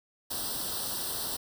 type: noise with comb filter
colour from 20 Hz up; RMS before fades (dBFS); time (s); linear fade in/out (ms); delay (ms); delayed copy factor
white; -34; 0.3-1.37; 10; 0.22; +0.85
effects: none